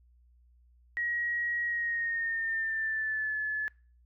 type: tone with pitch glide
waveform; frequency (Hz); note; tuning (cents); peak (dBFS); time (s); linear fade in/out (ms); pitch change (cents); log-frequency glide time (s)
sine; 1900 to 1722.3; A#6 to A6; +33 to -37; -29; 0.97-3.68; 0; -170; 1.65-3.37
effects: noise-tail reverb RT60 0.4 s tail -24 dB re dry + added 60 Hz sine -59 dBFS peak until 4.05 s